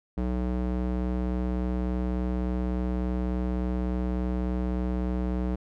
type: tone with band-pass filter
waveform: square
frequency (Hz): 61.74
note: B1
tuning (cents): 0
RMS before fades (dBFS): -28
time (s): 0.17-5.56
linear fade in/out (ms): 10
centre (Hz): 240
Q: 0.62
effects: none